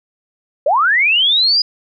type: linear sweep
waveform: sine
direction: up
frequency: 518 to 4978 Hz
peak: -10 dBFS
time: 0.66-1.62 s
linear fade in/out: 5 ms
effects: none